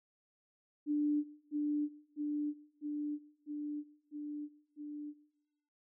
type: tone with echo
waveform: sine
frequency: 295.7 Hz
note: D4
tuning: 12 cents sharp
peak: -29 dBFS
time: 0.86-1.24 s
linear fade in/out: 50 ms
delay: 650 ms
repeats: 6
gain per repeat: -2 dB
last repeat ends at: 5.14 s
effects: noise-tail reverb RT60 1.0 s tail -19 dB re dry